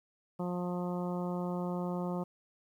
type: harmonic tone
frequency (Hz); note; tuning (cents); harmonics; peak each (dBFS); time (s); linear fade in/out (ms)
177.9; F3; +32; 1 / 2 / 3 / 4 / 5 / 6 / 7; -34 / -40 / -41 / -45 / -45 / -48 / -50; 0.39-2.24; 10
effects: 11-bit